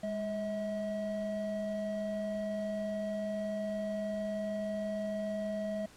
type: tone pair together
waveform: triangle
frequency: 205.2 / 642 Hz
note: G#3 / E5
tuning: -21 / -46 cents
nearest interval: octave + minor sixth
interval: 1975 cents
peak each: -35 / -33 dBFS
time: 0.03-5.86 s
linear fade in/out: 5 ms
effects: pink hiss -57 dBFS RMS until 5.96 s + low-pass 10000 Hz 12 dB/octave